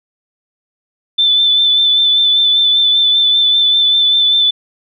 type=tone with vibrato; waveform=sine; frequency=3520 Hz; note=A7; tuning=in tune; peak=-8 dBFS; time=1.18-4.51 s; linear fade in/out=10 ms; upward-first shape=sine; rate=5.1 Hz; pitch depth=24 cents each way; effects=none